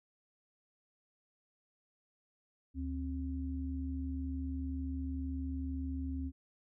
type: tone pair together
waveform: sine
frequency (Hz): 74.53 / 265.6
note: D2 / C4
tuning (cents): +26 / +26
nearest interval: octave + minor seventh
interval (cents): 2200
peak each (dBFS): -37 / -39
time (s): 2.74-6.32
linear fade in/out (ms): 50
effects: none